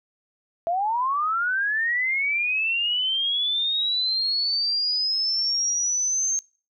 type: linear sweep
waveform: sine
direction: up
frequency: 656 to 6400 Hz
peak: -21 dBFS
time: 0.67-6.39 s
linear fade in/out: 0 ms
effects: noise-tail reverb RT60 0.4 s tail -25 dB re dry